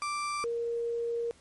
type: tone pair in turn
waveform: 35% pulse / sine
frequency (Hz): 1174.7 / 468.2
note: D6 / A#4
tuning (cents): 0 / +8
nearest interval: octave + major third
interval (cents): 1592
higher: first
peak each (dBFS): -29 / -29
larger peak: neither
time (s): 0.02-0.44 / 0.44-1.31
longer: second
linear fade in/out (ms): 0
effects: pink hiss -60 dBFS RMS until 1.4 s + MP3 48 kbps